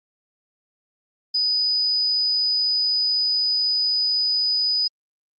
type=tone; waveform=sine; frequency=4978 Hz; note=D#8; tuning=in tune; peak=-18 dBFS; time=1.34-4.88 s; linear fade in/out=10 ms; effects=Opus 32 kbps